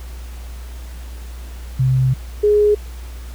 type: tone pair in turn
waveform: sine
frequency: 130 / 417.2 Hz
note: C3 / G#4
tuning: -11 / +8 cents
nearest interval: octave + minor sixth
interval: 2019 cents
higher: second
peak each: -12 / -10 dBFS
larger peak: second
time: 1.79-2.14 / 2.43-2.75 s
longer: first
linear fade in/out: 10 ms
effects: added 60 Hz sine -29 dBFS peak until 3.34 s + pink hiss -43 dBFS RMS until 3.34 s